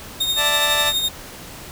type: tone with tremolo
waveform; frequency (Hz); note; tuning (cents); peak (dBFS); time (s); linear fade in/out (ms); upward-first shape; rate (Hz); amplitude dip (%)
40% pulse; 3695; A#7; -16; -15; 0.2-1.09; 10; triangle; 12; 55
type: chord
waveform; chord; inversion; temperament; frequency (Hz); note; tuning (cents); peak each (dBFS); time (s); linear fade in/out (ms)
15% pulse; D suspended second; none; just; 587.3 / 660.7 / 881; D5 / E5 / A5; 0 / +4 / +2; -17 / -22 / -17; 0.36-0.93; 50
effects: pink hiss -37 dBFS RMS until 1.71 s